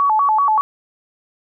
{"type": "tone with vibrato", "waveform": "sine", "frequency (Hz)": 987.8, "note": "B5", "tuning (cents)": 0, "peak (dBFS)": -12, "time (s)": [0, 0.61], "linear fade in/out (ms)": 0, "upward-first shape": "square", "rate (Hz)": 5.2, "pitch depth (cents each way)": 230, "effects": []}